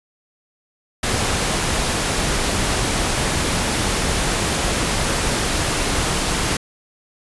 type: noise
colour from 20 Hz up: pink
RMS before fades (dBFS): -20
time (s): 1.03-6.57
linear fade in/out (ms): 5
effects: resampled to 24000 Hz